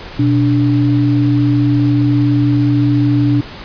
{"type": "tone pair together", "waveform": "sine", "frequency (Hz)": [122.64, 291.7], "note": ["B2", "D4"], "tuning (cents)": [-12, -12], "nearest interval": "octave + minor third", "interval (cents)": 1500, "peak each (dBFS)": -12, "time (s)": [0.19, 3.41], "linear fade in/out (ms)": 5, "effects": ["pink hiss -31 dBFS RMS until 3.64 s", "resampled to 11025 Hz"]}